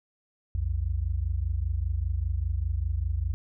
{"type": "tone pair together", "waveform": "sine", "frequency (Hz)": [60.46, 85.5], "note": ["B1", "F2"], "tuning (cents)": [-36, -36], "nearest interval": "tritone", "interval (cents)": 600, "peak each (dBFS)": [-28, -28], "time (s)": [0.55, 3.34], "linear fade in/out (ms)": 0, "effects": []}